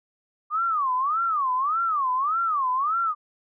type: tone with vibrato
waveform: sine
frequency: 1174.7 Hz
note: D6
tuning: in tune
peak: -21 dBFS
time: 0.5-3.15 s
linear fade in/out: 50 ms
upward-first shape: sine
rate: 1.7 Hz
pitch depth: 270 cents each way
effects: none